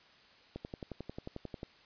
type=click train; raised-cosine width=2 ms; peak=-27 dBFS; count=13; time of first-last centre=0.56-1.631 s; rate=11.2 Hz; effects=white hiss -61 dBFS RMS until 1.85 s + resampled to 11025 Hz